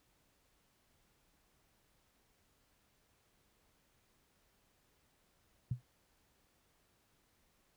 sine tone with exponential decay, 123.47 Hz, B2, in tune, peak -29 dBFS, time 5.71-5.82 s, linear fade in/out 5 ms, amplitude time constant 22 ms, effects pink hiss -74 dBFS RMS until 7.76 s

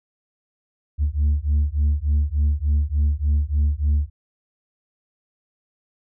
sine beating tone pair, 71.9 / 75.3 Hz, D2 / D2, -36 / +44 cents, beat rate 3.4 Hz, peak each -18 dBFS, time 0.98-4.1 s, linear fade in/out 50 ms, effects tanh soft clip ceiling -14 dBFS

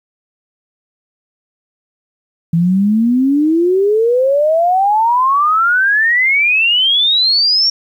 sine exponential sweep, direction up, 163.3 to 5588 Hz, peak -9 dBFS, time 2.53-7.7 s, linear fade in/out 5 ms, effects 8-bit

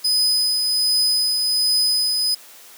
40% pulse tone with tremolo, 5010 Hz, D#8, 11 cents sharp, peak -14 dBFS, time 0.04-2.35 s, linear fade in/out 10 ms, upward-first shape triangle, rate 1.3 Hz, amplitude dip 35%, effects white hiss -44 dBFS RMS until 2.77 s + high-pass 300 Hz 12 dB/octave

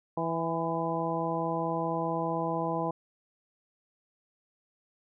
harmonic tone with a mistuned harmonic, 164.81 Hz, E3, in tune, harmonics 1 / 2 / 3 / 4 / 5 / 6, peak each -35 / -35 / -35 / -35 / -35 / -35 dBFS, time 0.17-2.91 s, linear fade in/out 5 ms, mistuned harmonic 6, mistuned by +27 cents, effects none

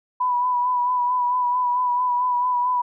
sine tone with vibrato, 987.8 Hz, B5, in tune, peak -18 dBFS, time 0.2-2.82 s, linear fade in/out 10 ms, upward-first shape sine, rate 4.5 Hz, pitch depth 30 cents each way, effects none

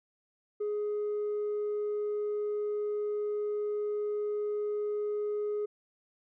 triangle tone with tanh clipping, 417.5 Hz, G#4, 9 cents sharp, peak -30 dBFS, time 0.6-5.66 s, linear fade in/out 10 ms, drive 6 dB, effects none

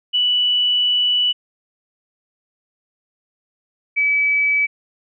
sine tone pair in turn, 2960 / 2292 Hz, F#7 / D7, 0 / -43 cents, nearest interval major third, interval 443 cents, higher first, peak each -14 dBFS, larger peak neither, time 0.13-1.33 / 3.96-4.67 s, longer first, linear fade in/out 20 ms, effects none

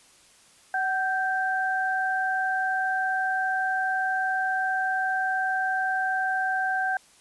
sine tone pair together, 752.9 / 1568 Hz, F#5 / G6, +30 / 0 cents, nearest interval octave + minor second, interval 1270 cents, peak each -26 dBFS, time 0.74-6.97 s, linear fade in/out 2 ms, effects white hiss -56 dBFS RMS until 7.2 s + resampled to 24000 Hz

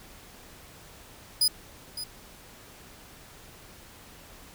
sawtooth tone with echo, 4978 Hz, D#8, in tune, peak -17 dBFS, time 1.41-1.48 s, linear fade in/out 5 ms, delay 560 ms, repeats 1, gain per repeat -13 dB, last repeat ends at 2.04 s, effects pink hiss -50 dBFS RMS until 4.54 s

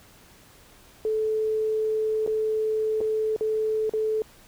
sine tone with dropouts, 435.2 Hz, A4, 19 cents flat, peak -22 dBFS, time 1.05-4.22 s, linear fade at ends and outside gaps 1 ms, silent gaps 2.264-2.275 / 3.006-3.012 / 3.363-3.409 / 3.895-3.936 s, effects pink hiss -53 dBFS RMS until 4.47 s

